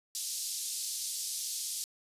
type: band-pass noise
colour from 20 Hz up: pink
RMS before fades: -37 dBFS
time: 0.15-1.84 s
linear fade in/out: 0 ms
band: 4500 to 12000 Hz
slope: 24 dB/octave
effects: resampled to 32000 Hz